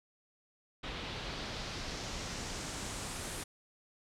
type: noise with low-pass filter sweep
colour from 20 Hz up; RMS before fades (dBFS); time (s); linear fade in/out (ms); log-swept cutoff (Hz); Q
pink; -41; 0.83-3.44; 10; 3400 to 10000; 1.7
effects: none